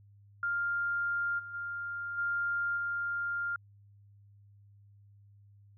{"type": "tone with level steps", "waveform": "sine", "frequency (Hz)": 1400, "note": "F6", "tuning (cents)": 4, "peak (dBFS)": [-29, -41, -35, -29, -31], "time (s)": [0.43, 3.56], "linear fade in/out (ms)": 2, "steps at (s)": [1.38, 1.53, 2.17, 2.76], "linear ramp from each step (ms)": 20, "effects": ["added 101 Hz sine -56 dBFS peak until 5.77 s"]}